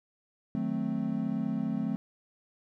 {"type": "chord", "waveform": "triangle", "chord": "D# diminished seventh", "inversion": "none", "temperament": "equal", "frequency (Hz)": [155.56, 185, 220, 261.6], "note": ["D#3", "F#3", "A3", "C4"], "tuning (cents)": [0, 0, 0, 0], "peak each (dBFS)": [-36, -33, -30, -32], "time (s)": [0.55, 1.96], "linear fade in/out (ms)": 0, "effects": []}